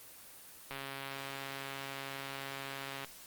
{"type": "click train", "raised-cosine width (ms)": 0.3, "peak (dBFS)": -25, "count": 321, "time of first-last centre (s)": [0.71, 3.046], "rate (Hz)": 137, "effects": ["white hiss -53 dBFS RMS until 3.26 s", "Opus 24 kbps"]}